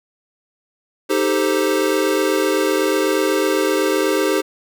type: chord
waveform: square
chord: A half-diminished seventh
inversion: second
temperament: equal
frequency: 311.1 / 392 / 440 / 523.3 Hz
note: Eb4 / G4 / A4 / C5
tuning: 0 / 0 / 0 / 0 cents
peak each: -22 / -20 / -24 / -23 dBFS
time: 1.09-4.42 s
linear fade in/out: 20 ms
effects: none